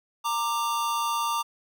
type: tone pair together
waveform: square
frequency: 926 / 1182 Hz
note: A#5 / D6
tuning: -12 / +11 cents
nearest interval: major third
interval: 423 cents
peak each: -29 / -28 dBFS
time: 0.24-1.43 s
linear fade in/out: 20 ms
effects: none